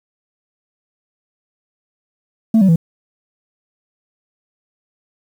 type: tone with pitch steps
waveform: sine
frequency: 222.8 / 191.73 / 164.99 Hz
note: A3 / G3 / E3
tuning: +22 / -38 / +2 cents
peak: -5 dBFS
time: 2.54-2.759 s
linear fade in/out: 5 ms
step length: 73 ms
effects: tanh soft clip ceiling -7 dBFS + 7-bit